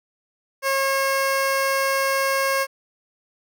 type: tone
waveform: 15% pulse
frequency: 542 Hz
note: C#5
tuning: 39 cents flat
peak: -13 dBFS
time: 0.62-2.67 s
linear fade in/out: 50 ms
effects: none